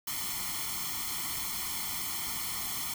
white noise with comb filter, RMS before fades -35 dBFS, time 0.07-2.94 s, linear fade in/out 5 ms, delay 0.93 ms, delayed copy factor +1, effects none

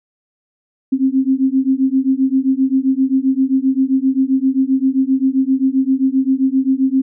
sine beating tone pair, 261.6 / 269.2 Hz, C4 / C4, 0 / +49 cents, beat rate 7.6 Hz, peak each -15 dBFS, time 0.92-7.02 s, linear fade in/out 10 ms, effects none

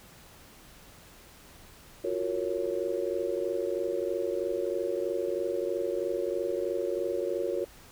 sine chord, Gb major seventh, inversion third, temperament just, 346.9 / 370 / 462.5 / 555 Hz, F4 / Gb4 / Bb4 / Db5, -12 / 0 / -14 / +2 cents, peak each -35 / -33 / -33 / -33 dBFS, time 2.04-7.65 s, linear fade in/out 5 ms, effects pink hiss -53 dBFS RMS until 7.91 s

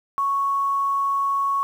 sine tone with quantisation, 1108 Hz, C#6, 1 cent flat, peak -19 dBFS, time 0.18-1.63 s, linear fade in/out 0 ms, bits 8, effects none

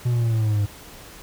triangle linear sweep, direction down, 123.47 to 100.8 Hz, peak -16 dBFS, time 0.05-0.66 s, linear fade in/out 10 ms, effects pink hiss -43 dBFS RMS until 1.22 s

